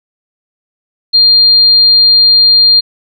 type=tone; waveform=sine; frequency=4200 Hz; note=C8; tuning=6 cents sharp; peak=-3 dBFS; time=1.13-2.81 s; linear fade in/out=20 ms; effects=none